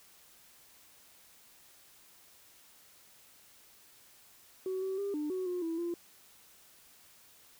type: tone with pitch steps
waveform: sine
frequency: 375.7 / 381.7 / 400 / 299.1 / 371.8 / 358.4 / 328.9 / 343.8 Hz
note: F#4 / G4 / G4 / D4 / F#4 / F4 / E4 / F4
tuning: +26 / -46 / +35 / +32 / +8 / +45 / -4 / -27 cents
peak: -31 dBFS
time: 4.66-5.94 s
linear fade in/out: 2 ms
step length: 160 ms
effects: tanh soft clip ceiling -29 dBFS + white hiss -60 dBFS RMS until 7.59 s